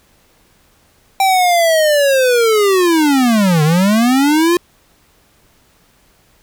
square linear two-way sweep, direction down then up, 784 to 147.3 to 355.4 Hz, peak -10 dBFS, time 1.2-4.57 s, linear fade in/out 2 ms, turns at 3.63 s, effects pink hiss -53 dBFS RMS until 6.42 s

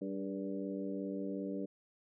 harmonic tone with a mistuned harmonic, 97.2 Hz, G2, 14 cents flat, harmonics 2 / 3 / 4 / 5 / 6, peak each -41 / -40 / -45 / -45 / -48 dBFS, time 0.01-1.66 s, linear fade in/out 10 ms, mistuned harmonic 4, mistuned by +52 cents, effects none

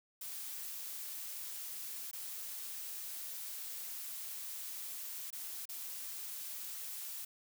blue noise with dropouts, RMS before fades -44 dBFS, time 0.21-7.25 s, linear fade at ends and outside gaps 5 ms, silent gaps 2.113-2.13 / 5.305-5.327 / 5.655-5.69 s, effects none

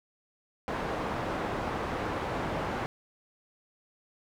white low-pass noise, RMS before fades -33 dBFS, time 0.68-2.86 s, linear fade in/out 0 ms, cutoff 1000 Hz, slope 12 dB/octave, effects none

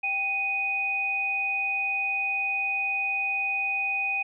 sine tone pair together, 784 / 2489 Hz, G5 / D#7, 0 / 0 cents, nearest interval octave + minor sixth, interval 2000 cents, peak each -34 / -25 dBFS, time 0.03-4.23 s, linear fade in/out 10 ms, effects none

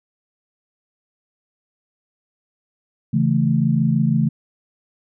sine chord, A major, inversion first, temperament equal, 138.59 / 164.81 / 220 Hz, C#3 / E3 / A3, 0 / 0 / 0 cents, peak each -19 dBFS, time 3.13-4.29 s, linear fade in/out 10 ms, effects none

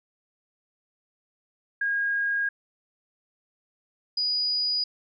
sine tone pair in turn, 1631 / 4920 Hz, G#6 / D#8, -32 / -20 cents, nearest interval octave + perfect fifth, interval 1912 cents, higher second, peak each -23 dBFS, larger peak neither, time 1.81-2.49 / 4.17-4.84 s, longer first, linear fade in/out 5 ms, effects none

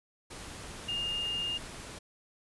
sine tone in noise, 2825 Hz, F7, 19 cents sharp, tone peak -31 dBFS, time 0.88-1.58 s, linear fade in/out 10 ms, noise pink, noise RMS -44 dBFS, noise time 0.3-1.99 s, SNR +10 dB, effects resampled to 24000 Hz

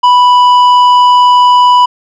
sine tone with tanh clipping, 987.8 Hz, B5, in tune, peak -4 dBFS, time 0.03-1.86 s, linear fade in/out 10 ms, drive 8 dB, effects none

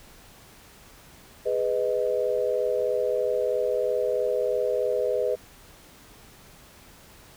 sine chord, G# minor, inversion none, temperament just, 415.3 / 498.4 / 623 Hz, G#4 / B4 / D#5, 0 / +16 / +2 cents, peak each -28 / -25 / -28 dBFS, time 1.45-5.36 s, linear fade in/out 20 ms, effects pink hiss -51 dBFS RMS until 7.36 s

